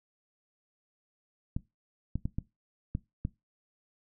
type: clicks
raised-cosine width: 5 ms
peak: -19 dBFS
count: 6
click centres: 1.565 / 2.156 / 2.255 / 2.385 / 2.951 / 3.251 s
effects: noise-tail reverb RT60 0.2 s tail -19 dB re dry